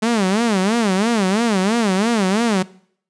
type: tone with vibrato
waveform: sawtooth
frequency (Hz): 209.8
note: G#3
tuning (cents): +18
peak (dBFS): -11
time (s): 0.02-2.63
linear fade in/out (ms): 10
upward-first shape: sine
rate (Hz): 3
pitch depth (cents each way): 220
effects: noise-tail reverb RT60 0.6 s tail -21 dB re dry + resampled to 22050 Hz